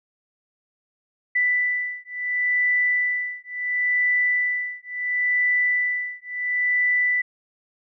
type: beating tone pair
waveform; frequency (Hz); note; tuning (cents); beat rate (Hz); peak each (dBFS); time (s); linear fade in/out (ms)
sine; 1982 / 1982.72; B6 / B6; +6 / +6; 0.72; -23; 1.35-7.22; 10
effects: none